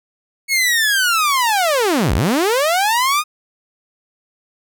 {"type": "linear two-way sweep", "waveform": "sawtooth", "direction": "down then up", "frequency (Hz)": [2217, 44.2, 1254], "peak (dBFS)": -10, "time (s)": [0.48, 3.24], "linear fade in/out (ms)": 50, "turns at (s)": 2.14, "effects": []}